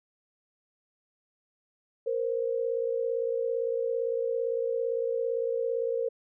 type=tone pair together; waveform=sine; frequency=465.6 / 523.3 Hz; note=A#4 / C5; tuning=-2 / 0 cents; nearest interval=major second; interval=202 cents; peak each=-28 / -31 dBFS; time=2.06-6.09 s; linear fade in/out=10 ms; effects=none